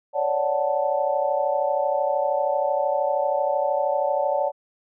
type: chord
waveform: sine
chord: D major seventh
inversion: third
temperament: equal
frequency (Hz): 554.4 / 587.3 / 740 / 880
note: C#5 / D5 / F#5 / A5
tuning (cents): 0 / 0 / 0 / 0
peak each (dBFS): -25 / -24 / -27 / -27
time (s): 0.13-4.52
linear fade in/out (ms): 50
effects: none